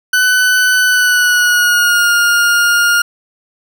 40% pulse tone with pitch glide, 1501 to 1416.8 Hz, F#6 to F6, +24 to +24 cents, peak -8 dBFS, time 0.13-3.02 s, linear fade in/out 5 ms, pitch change -100 cents, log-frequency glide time 0.86-2.12 s, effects none

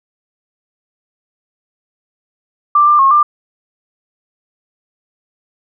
sine tone with pitch steps, 1179 / 1190 / 1084 / 1190 Hz, D6 / D6 / C#6 / D6, +6 / +22 / -39 / +22 cents, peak -6 dBFS, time 2.75-3.23 s, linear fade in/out 5 ms, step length 120 ms, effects none

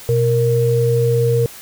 sine tone pair together, 123.47 / 466.2 Hz, B2 / A#4, 0 / 0 cents, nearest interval octave + major seventh, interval 2300 cents, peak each -15 dBFS, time 0.09-1.46 s, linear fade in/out 0 ms, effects white hiss -37 dBFS RMS until 1.61 s

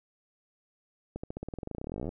accelerating click train, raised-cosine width 2 ms, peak -23 dBFS, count 29, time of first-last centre 1.16-2.091 s, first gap 75 ms, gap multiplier 0.93, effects none

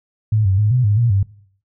sine tone with pitch steps, 108 / 95.6 / 105.6 / 125.9 / 103.2 / 118.3 / 98.3 Hz, A2 / G2 / G#2 / B2 / G#2 / A#2 / G2, -32 / -43 / +29 / +34 / -10 / +26 / +5 cents, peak -12 dBFS, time 0.32-1.23 s, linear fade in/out 5 ms, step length 130 ms, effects noise-tail reverb RT60 0.6 s tail -21 dB re dry

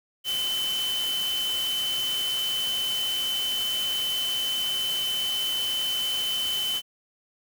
sine tone in noise, 3045 Hz, F#7, 49 cents sharp, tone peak -25 dBFS, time 0.24-6.82 s, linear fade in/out 50 ms, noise white, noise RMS -35 dBFS, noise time 0.24-6.82 s, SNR +7 dB, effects none

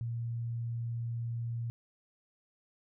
sine tone, 117 Hz, A#2, 7 cents sharp, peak -33 dBFS, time 0.01-1.7 s, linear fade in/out 0 ms, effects none

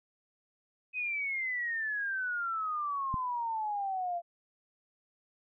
sine exponential sweep, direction down, 2537 to 680 Hz, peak -31 dBFS, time 0.93-4.22 s, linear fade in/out 50 ms
click, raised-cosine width 5 ms, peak -23 dBFS, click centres 3.142 s
effects none

